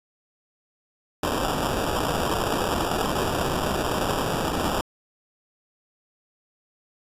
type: noise with sample-and-hold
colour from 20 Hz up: blue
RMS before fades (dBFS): -25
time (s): 1.23-4.81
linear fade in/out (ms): 2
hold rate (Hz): 2100
effects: resampled to 32000 Hz